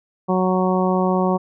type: harmonic tone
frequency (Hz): 185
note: F#3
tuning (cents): 0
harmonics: 1 / 2 / 3 / 4 / 5 / 6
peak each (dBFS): -19 / -22 / -24 / -25 / -26 / -27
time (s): 0.28-1.38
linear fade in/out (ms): 20
effects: none